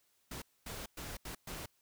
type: noise bursts at uneven times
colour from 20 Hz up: pink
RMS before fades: -44 dBFS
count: 5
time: 0.31-0.42 / 0.66-0.86 / 0.97-1.17 / 1.25-1.35 / 1.47-1.66 s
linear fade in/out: 5 ms
effects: white hiss -74 dBFS RMS until 1.81 s